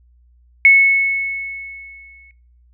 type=tone with exponential decay; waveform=sine; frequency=2200 Hz; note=C#7; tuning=14 cents flat; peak=-4 dBFS; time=0.65-2.31 s; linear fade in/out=1 ms; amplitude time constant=360 ms; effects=noise-tail reverb RT60 0.5 s tail -23 dB re dry + added 60 Hz sine -49 dBFS peak until 2.73 s